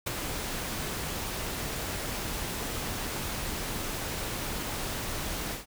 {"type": "noise with ADSR envelope", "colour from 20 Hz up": "pink", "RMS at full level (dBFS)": -28, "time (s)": [0.06, 5.66], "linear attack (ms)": 13, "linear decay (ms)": 12, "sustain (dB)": -6, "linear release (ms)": 140, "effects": []}